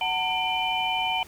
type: tone cluster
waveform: sine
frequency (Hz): 746 / 906 / 2380 / 3033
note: F#5 / A#5 / D7 / F#7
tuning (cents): +14 / -50 / +22 / +42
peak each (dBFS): -29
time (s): 0.01-1.23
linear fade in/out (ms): 2
effects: pink hiss -49 dBFS RMS until 1.27 s